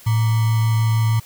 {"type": "tone with sample-and-hold", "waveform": "sine", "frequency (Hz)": 111.7, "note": "A2", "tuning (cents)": 27, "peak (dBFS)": -14, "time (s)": [0.06, 1.2], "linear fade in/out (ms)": 10, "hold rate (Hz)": 1050, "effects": ["white hiss -45 dBFS RMS until 1.25 s"]}